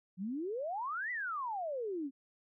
sine exponential two-way sweep, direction up then down, 173.5 to 2020 to 259.1 Hz, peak -35 dBFS, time 0.17-2.11 s, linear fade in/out 50 ms, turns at 1.11 s, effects none

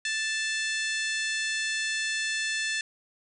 harmonic tone with a mistuned harmonic, 880 Hz, A5, in tune, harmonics 2 / 3 / 4 / 5 / 6 / 7 / 8 / 9 / 10, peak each -30 / -34 / -36 / -38 / -40 / -41 / -42 / -43 / -44 dBFS, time 0.05-2.81 s, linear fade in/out 2 ms, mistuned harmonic 5, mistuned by -43 cents, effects none

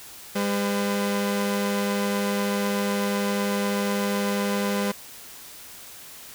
sawtooth tone pair together, 201.6 / 508 Hz, G3 / B4, +49 / +49 cents, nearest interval octave + major third, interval 1600 cents, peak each -20 / -25 dBFS, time 0.35-4.92 s, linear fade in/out 10 ms, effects white hiss -43 dBFS RMS until 6.34 s

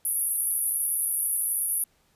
pink band-pass noise, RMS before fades -27 dBFS, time 0.05-1.84 s, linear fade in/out 2 ms, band 10000 to 12000 Hz, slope 96 dB/octave, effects pink hiss -66 dBFS RMS until 2.15 s + resampled to 32000 Hz

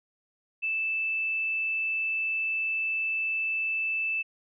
sine tone, 2637 Hz, E7, in tune, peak -26 dBFS, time 0.62-4.23 s, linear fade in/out 20 ms, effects none

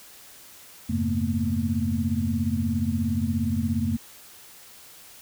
sine tone cluster, 89.3 / 103.8 / 134.8 / 223.8 / 240.8 Hz, F2 / G#2 / C#3 / A3 / B3, +39 / 0 / -48 / +30 / -44 cents, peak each -28 / -33 / -33 / -26 / -29 dBFS, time 0.89-3.97 s, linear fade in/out 10 ms, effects white hiss -48 dBFS RMS until 5.21 s

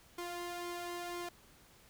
sawtooth tone with flanger, 349.7 Hz, F4, 2 cents sharp, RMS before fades -42 dBFS, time 0.18-1.29 s, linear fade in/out 5 ms, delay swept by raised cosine 0.9 to 1.89 ms, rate 2 Hz, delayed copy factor +0.55, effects pink hiss -62 dBFS RMS until 1.89 s

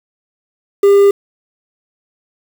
triangle tone with quantisation, 400.5 Hz, G4, 37 cents sharp, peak -3 dBFS, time 0.83-1.11 s, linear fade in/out 5 ms, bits 5, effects none

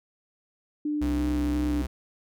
sine tone with vibrato, 295.9 Hz, D4, 13 cents sharp, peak -25 dBFS, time 0.85-1.82 s, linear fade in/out 5 ms, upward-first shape square, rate 2.9 Hz, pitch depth 13 cents each way
45% pulse tone, 65.41 Hz, C2, in tune, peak -28 dBFS, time 1.01-1.87 s, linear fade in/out 10 ms
effects none

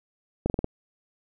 slowing click train, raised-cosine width 2 ms, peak -12 dBFS, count 5, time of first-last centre 0.46-0.644 s, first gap 39 ms, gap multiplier 1.11, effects none

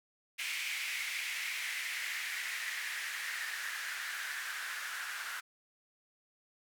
blue noise with band-pass filter sweep, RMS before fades -39 dBFS, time 0.38-5.41 s, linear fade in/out 20 ms, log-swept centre 2300 to 1500 Hz, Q 4.2, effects none

